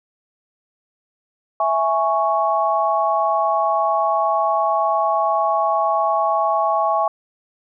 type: chord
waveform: sine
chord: C# minor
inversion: first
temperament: equal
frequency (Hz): 659.3 / 830.6 / 1108.7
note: E5 / G#5 / C#6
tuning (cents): 0 / 0 / 0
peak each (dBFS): -20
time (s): 1.6-7.08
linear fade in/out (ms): 2
effects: none